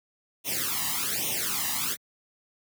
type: noise with flanger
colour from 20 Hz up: white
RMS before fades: -29 dBFS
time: 0.44-1.97 s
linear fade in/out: 50 ms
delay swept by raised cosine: 0.32 to 1.04 ms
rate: 1.2 Hz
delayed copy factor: +1
effects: high-pass 100 Hz 12 dB/octave